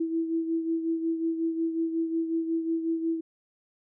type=beating tone pair; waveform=sine; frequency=327.5 / 333 Hz; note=E4 / E4; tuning=-11 / +18 cents; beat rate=5.5 Hz; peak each=-26 / -34 dBFS; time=0-3.21 s; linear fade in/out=10 ms; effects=none